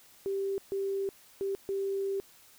sine tone bursts at uneven times, 392 Hz, G4, in tune, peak -29 dBFS, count 4, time 0.26-0.58 / 0.72-1.09 / 1.41-1.55 / 1.69-2.2 s, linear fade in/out 0 ms, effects white hiss -58 dBFS RMS until 2.58 s

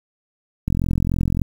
click train, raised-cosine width 5 ms, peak -8 dBFS, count 33, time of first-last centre 0.68-1.417 s, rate 43.4 Hz, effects 7-bit

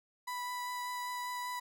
35% pulse tone with vibrato, 987.8 Hz, B5, in tune, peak -35 dBFS, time 0.27-1.6 s, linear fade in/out 10 ms, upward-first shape triangle, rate 5.1 Hz, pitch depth 10 cents each way, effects none

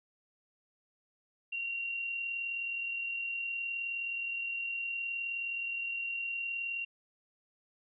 sine tone with amplitude modulation, 2756 Hz, F7, 24 cents flat, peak -32 dBFS, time 1.52-6.85 s, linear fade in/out 10 ms, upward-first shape sine, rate 39.3 Hz, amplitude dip 35%, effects none

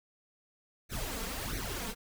pink noise with flanger, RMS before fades -37 dBFS, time 0.89-1.95 s, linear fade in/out 50 ms, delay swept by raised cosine 0.48 to 4.48 ms, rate 1.5 Hz, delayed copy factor +0.9, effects none

